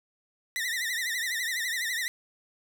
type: tone with vibrato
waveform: sawtooth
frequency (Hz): 1905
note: A#6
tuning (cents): +37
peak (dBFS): -25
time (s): 0.56-2.08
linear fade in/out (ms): 0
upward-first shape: triangle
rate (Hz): 12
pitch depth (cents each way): 140
effects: none